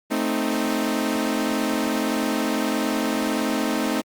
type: chord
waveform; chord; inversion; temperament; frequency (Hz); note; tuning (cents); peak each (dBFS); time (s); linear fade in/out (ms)
sawtooth; A diminished; none; equal; 220 / 261.6 / 311.1; A3 / C4 / Eb4; 0 / 0 / 0; -22; 0.1-4.02; 20
effects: Opus 32 kbps